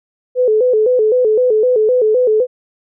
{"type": "tone with vibrato", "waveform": "sine", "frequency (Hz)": 465.7, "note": "A#4", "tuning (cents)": -2, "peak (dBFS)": -9, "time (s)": [0.35, 2.47], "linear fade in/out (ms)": 50, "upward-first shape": "square", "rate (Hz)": 3.9, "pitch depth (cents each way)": 130, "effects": []}